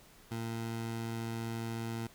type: tone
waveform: 20% pulse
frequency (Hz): 114.5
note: A#2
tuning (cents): -31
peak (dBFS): -31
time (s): 0.31-2.07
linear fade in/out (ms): 5
effects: pink hiss -59 dBFS RMS until 2.14 s